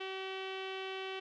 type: tone with low-pass filter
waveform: sawtooth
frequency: 381.5 Hz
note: G4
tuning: 47 cents flat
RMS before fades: -41 dBFS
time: 0-1.2 s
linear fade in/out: 10 ms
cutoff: 3000 Hz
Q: 3.8
effects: none